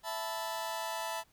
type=chord; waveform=sawtooth; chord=E suspended fourth; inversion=none; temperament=just; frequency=659.3 / 879 / 988.9 Hz; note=E5 / A5 / B5; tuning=0 / -2 / +2 cents; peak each=-36 / -35 / -36 dBFS; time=0.03-1.24 s; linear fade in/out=50 ms; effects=pink hiss -68 dBFS RMS until 1.32 s